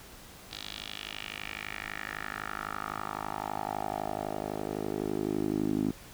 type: tone with band-pass filter sweep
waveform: 10% pulse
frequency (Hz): 51.91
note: G#1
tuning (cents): 0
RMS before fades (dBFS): -35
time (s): 0.51-5.91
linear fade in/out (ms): 5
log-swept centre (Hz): 4000 to 270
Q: 3
effects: pink hiss -50 dBFS RMS until 6.13 s